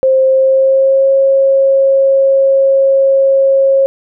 sine tone with pitch glide, 527 to 542.1 Hz, C5 to C#5, +12 to -39 cents, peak -6 dBFS, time 0.03-3.86 s, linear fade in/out 0 ms, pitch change +49 cents, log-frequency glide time 0.25-1.11 s, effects none

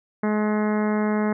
harmonic tone, 211.9 Hz, G#3, 35 cents sharp, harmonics 1 / 2 / 3 / 4 / 5 / 6 / 7 / 8 / 9 / 10, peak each -21 / -27 / -31 / -33 / -35 / -37 / -38 / -39 / -40 / -41 dBFS, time 0.23-1.33 s, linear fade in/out 5 ms, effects none

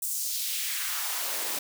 white noise with high-pass filter sweep, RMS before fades -31 dBFS, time 0.02-1.59 s, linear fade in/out 5 ms, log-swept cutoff 8900 to 300 Hz, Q 1.4, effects none

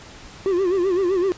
triangle tone with vibrato, 370 Hz, F#4, in tune, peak -15 dBFS, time 0.46-1.32 s, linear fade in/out 0 ms, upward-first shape sine, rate 7.8 Hz, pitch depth 120 cents each way, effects pink hiss -42 dBFS RMS until 1.37 s + resampled to 16000 Hz

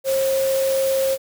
sine tone in noise, 536 Hz, C5, 42 cents sharp, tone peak -17 dBFS, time 0.04-1.18 s, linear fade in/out 50 ms, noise white, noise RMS -30 dBFS, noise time 0.04-1.18 s, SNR +10 dB, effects none

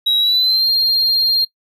triangle tone with pitch glide, 3856 to 4205 Hz, B7 to C8, -42 to +8 cents, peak -10 dBFS, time 0.06-1.45 s, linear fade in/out 10 ms, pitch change +150 cents, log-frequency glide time 0.19-0.66 s, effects noise-tail reverb RT60 0.1 s tail -21 dB re dry + tanh soft clip ceiling -6 dBFS

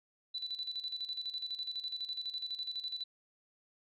sine tone with tremolo, 3978 Hz, B7, 12 cents sharp, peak -35 dBFS, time 0.34-3.04 s, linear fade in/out 10 ms, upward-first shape square, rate 12 Hz, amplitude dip 65%, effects none

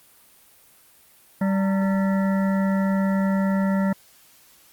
harmonic tone with a mistuned harmonic, 194.3 Hz, G3, 15 cents flat, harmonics 1 / 3 / 5 / 7 / 9 / 10, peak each -19 / -29 / -33 / -36 / -38 / -39 dBFS, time 1.41-3.93 s, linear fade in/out 5 ms, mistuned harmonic 5, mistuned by -100 cents, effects white hiss -54 dBFS RMS until 4.72 s + Opus 32 kbps

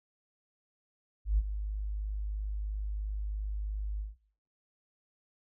sine tone with ADSR envelope, 51.5 Hz, G#1, 14 cents flat, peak -20 dBFS, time 1.25-4.16 s, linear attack 130 ms, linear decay 40 ms, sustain -11 dB, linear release 160 ms, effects noise-tail reverb RT60 0.5 s tail -19 dB re dry + tanh soft clip ceiling -17 dBFS

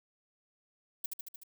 violet noise with echo, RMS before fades -34 dBFS, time 1.04-1.06 s, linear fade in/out 5 ms, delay 75 ms, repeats 5, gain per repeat -3 dB, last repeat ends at 1.435 s, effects none

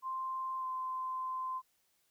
sine tone with pitch glide, 1046.5 to 1035.1 Hz, C6 to C6, 0 to -19 cents, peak -35 dBFS, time 0.02-1.62 s, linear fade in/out 50 ms, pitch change -19 cents, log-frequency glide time 0.59-0.65 s, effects white hiss -75 dBFS RMS until 2.1 s

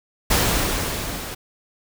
pink noise with level ramp, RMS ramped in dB -17 to -32 dBFS, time 0.3-1.35 s, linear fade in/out 10 ms, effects none

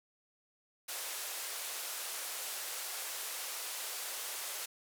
white band-pass noise, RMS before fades -41 dBFS, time 0.88-4.66 s, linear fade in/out 10 ms, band 440 to 14000 Hz, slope 24 dB/octave, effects none

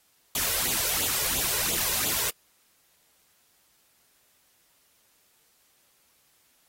white noise with flanger, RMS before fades -27 dBFS, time 0.35-2.3 s, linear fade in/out 2 ms, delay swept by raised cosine 0.27 to 2.07 ms, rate 2.9 Hz, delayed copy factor +0.75, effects white hiss -65 dBFS RMS until 6.68 s + AAC 48 kbps

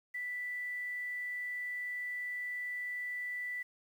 sine tone with quantisation, 1975.5 Hz, B6, in tune, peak -36 dBFS, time 0.14-3.63 s, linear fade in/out 10 ms, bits 10, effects none

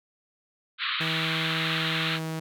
white band-pass noise, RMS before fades -29 dBFS, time 0.78-2.2 s, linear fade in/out 50 ms, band 1100 to 4100 Hz, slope 96 dB/octave
sawtooth tone with pitch glide, 161.2 to 160.18 Hz, E3 to E3, -38 to -49 cents, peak -26 dBFS, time 1-2.4 s, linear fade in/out 10 ms, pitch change -11 cents, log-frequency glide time 2.14-2.21 s
effects none

